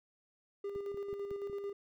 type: tone with tremolo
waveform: triangle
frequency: 401.6 Hz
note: G4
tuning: 42 cents sharp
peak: -34 dBFS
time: 0.64-1.73 s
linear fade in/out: 5 ms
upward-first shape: square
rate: 9 Hz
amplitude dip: 40%
type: click train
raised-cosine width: 3 ms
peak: -37 dBFS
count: 5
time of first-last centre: 0.76-1.498 s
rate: 5.42 Hz
effects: none